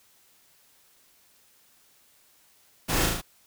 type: noise with echo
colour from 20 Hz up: pink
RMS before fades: -27 dBFS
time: 2.88-3.07 s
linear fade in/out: 20 ms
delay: 37 ms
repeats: 4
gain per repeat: -2 dB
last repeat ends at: 3.218 s
effects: white hiss -61 dBFS RMS until 3.46 s